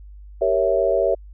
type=chord; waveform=sine; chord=G diminished seventh; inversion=none; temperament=equal; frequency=392 / 466.2 / 554.4 / 659.3 Hz; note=G4 / Bb4 / Db5 / Fb5; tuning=0 / 0 / 0 / 0 cents; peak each=-23 / -23 / -20 / -21 dBFS; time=0.41-1.15 s; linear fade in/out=10 ms; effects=added 50 Hz sine -38 dBFS peak until 1.33 s